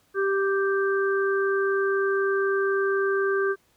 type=harmonic tone; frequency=392 Hz; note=G4; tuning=in tune; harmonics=1 / 3 / 4; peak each=-22 / -31 / -28 dBFS; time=0.14-3.56 s; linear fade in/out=50 ms; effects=pink hiss -64 dBFS RMS until 3.76 s + high-pass 60 Hz 12 dB/octave